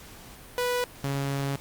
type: tone pair in turn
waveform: sawtooth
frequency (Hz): 492 / 138.78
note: B4 / C#3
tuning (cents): -7 / +2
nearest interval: octave + minor seventh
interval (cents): 2191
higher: first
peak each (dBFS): -21 / -23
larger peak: first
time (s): 0.58-0.84 / 1.04-1.56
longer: second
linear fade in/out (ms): 0
effects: pink hiss -47 dBFS RMS until 1.6 s + Opus 48 kbps